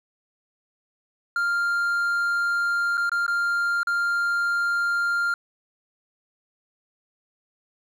triangle tone with dropouts, 1396.9 Hz, F6, in tune, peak -19 dBFS, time 1.36-5.34 s, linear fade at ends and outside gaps 2 ms, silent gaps 2.972-2.977 / 3.095-3.117 / 3.265-3.279 / 3.832-3.871 s, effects none

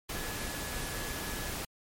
sine tone in noise, 1700 Hz, G#6, 40 cents sharp, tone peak -45 dBFS, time 0.15-1.5 s, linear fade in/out 5 ms, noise pink, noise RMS -37 dBFS, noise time 0.09-1.65 s, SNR -11 dB, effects MP3 64 kbps

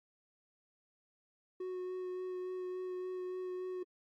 triangle tone with vibrato, 367.2 Hz, F#4, 13 cents flat, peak -36 dBFS, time 1.6-3.83 s, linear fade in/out 5 ms, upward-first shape sine, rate 3.5 Hz, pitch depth 12 cents each way, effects AAC 48 kbps

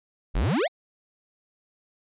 square exponential sweep, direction up, 32.7 to 784 Hz, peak -22 dBFS, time 0.34-0.68 s, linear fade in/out 20 ms, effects resampled to 8000 Hz

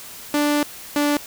sawtooth tone pair in turn, 293.7 / 291.8 Hz, D4 / D4, 0 / -11 cents, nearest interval unison, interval 11 cents, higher first, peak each -13 dBFS, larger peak neither, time 0.34-0.63 / 0.96-1.17 s, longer first, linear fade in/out 2 ms, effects white hiss -38 dBFS RMS until 1.26 s

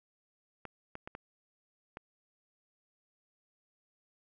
clicks, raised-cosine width 0.5 ms, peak -27 dBFS, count 5, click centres 0.653 / 0.954 / 1.075 / 1.151 / 1.971 s, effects none

